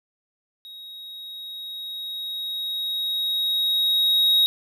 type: tone with level ramp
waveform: triangle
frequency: 3785 Hz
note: A#7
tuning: 26 cents sharp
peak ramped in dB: -37 to -13 dBFS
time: 0.65-4.46 s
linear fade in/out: 0 ms
effects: none

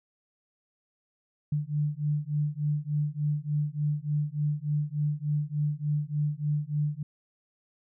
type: beating tone pair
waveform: sine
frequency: 146.83 / 150.23 Hz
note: D3 / D3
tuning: 0 / +40 cents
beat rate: 3.4 Hz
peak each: -29 dBFS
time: 1.52-7.03 s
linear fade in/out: 5 ms
effects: none

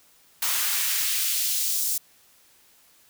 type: noise with high-pass filter sweep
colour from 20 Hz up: white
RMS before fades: -25 dBFS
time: 0.42-1.98 s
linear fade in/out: 5 ms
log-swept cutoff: 950 to 6500 Hz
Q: 0.88
effects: white hiss -58 dBFS RMS until 3.09 s

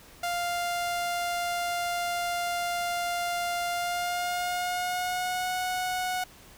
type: tone with pitch glide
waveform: sawtooth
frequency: 698.5 to 734.5 Hz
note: F5 to F#5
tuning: 0 to -13 cents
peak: -24 dBFS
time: 0.23-6.24 s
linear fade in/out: 5 ms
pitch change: +87 cents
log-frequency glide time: 3.71-5.55 s
effects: pink hiss -52 dBFS RMS until 6.57 s

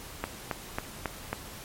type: click train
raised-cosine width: 0.5 ms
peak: -14 dBFS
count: 5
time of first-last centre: 0.24-1.33 s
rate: 3.67 Hz
effects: pink hiss -44 dBFS RMS until 1.64 s + MP3 64 kbps

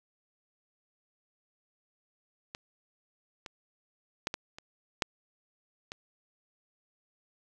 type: clicks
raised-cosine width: 0.2 ms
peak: -22 / -24 / -13 / -16 / -27 / -9 / -22 dBFS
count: 7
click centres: 2.549 / 3.462 / 4.271 / 4.341 / 4.585 / 5.022 / 5.919 s
effects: none

